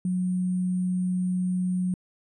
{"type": "tone with sample-and-hold", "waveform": "sine", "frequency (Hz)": 182.1, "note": "F#3", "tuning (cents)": -27, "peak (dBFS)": -23, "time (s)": [0.05, 1.94], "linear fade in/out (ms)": 2, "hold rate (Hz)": 8820, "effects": ["resampled to 32000 Hz"]}